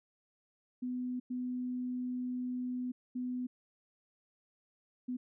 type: tone bursts at uneven times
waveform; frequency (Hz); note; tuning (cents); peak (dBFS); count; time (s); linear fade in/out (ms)
sine; 250; B3; +21; -34; 4; 0.82-1.2 / 1.3-2.92 / 3.15-3.47 / 5.08-5.17; 10
effects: none